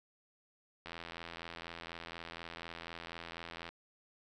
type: click train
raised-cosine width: 0.3 ms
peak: -28 dBFS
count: 239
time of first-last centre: 0.86-3.69 s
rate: 84.1 Hz
effects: none